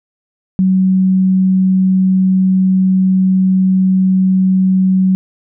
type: tone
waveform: sine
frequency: 187.9 Hz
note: F#3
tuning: 27 cents sharp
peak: -8 dBFS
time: 0.59-5.15 s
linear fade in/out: 0 ms
effects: none